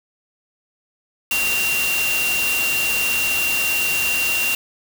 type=tone in noise; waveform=sine; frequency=2761 Hz; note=F7; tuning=20 cents flat; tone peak=-19 dBFS; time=1.31-4.55 s; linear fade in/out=2 ms; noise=white; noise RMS=-24 dBFS; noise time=1.31-4.55 s; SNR=+2 dB; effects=none